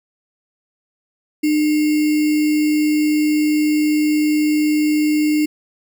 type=tone with sample-and-hold; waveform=sine; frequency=302.7 Hz; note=D#4; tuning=48 cents flat; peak=-13 dBFS; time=1.43-5.46 s; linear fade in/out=10 ms; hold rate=2450 Hz; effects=none